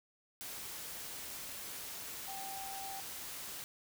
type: tone in noise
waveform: sine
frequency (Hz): 780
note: G5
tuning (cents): -9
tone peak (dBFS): -44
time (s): 2.28-3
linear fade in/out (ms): 0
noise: white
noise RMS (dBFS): -45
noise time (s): 0.41-3.64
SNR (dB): -2
effects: none